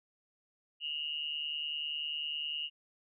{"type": "tone with amplitude modulation", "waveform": "sine", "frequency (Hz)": 2861, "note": "F7", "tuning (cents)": 41, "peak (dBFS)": -31, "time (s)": [0.8, 2.7], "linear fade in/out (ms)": 50, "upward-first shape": "sine", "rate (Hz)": 150, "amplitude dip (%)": 75, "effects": []}